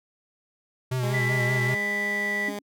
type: tone with vibrato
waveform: square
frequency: 125.5 Hz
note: B2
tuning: 28 cents sharp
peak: -25 dBFS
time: 0.91-1.75 s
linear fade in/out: 10 ms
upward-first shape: sine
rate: 5.2 Hz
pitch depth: 48 cents each way
type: tone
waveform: 15% pulse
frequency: 205 Hz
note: G#3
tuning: 22 cents flat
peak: -25 dBFS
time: 1.03-2.59 s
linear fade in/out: 2 ms
type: tone with pitch glide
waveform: sine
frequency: 1982 to 1967.2 Hz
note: B6 to B6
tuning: +6 to -7 cents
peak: -25 dBFS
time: 1.13-2.5 s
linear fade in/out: 20 ms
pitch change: -13 cents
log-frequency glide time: 1.74-2.34 s
type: tone with exponential decay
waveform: sine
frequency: 279.4 Hz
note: C#4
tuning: 14 cents sharp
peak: -27 dBFS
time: 2.48-2.62 s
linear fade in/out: 5 ms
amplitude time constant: 30 ms
effects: none